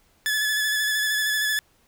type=tone with vibrato; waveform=sawtooth; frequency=1720 Hz; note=A6; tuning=40 cents flat; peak=-18 dBFS; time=0.26-1.59 s; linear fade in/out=0 ms; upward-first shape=square; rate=13 Hz; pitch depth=19 cents each way; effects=pink hiss -62 dBFS RMS until 1.87 s